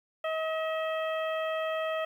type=harmonic tone with a mistuned harmonic; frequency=637 Hz; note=D#5; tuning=41 cents sharp; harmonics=1 / 2 / 3 / 4 / 5; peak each=-30 / -36 / -40 / -42 / -44 dBFS; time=0.24-2.05 s; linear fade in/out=5 ms; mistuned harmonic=4; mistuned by=+38 cents; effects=10-bit